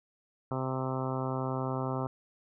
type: harmonic tone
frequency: 130.81 Hz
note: C3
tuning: in tune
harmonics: 1 / 2 / 3 / 4 / 5 / 6 / 7 / 8 / 9 / 10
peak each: -34 / -37 / -39 / -40 / -41 / -42 / -42 / -43 / -44 / -44 dBFS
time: 0.51-2.07 s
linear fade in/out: 2 ms
effects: none